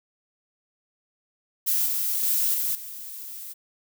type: noise with level steps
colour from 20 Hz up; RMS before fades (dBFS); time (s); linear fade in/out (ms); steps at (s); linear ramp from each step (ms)
violet; -23 / -26 / -23 / -26 / -38; 1.66-3.54; 20; 1.86 / 2.23 / 2.54 / 2.75; 2
effects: none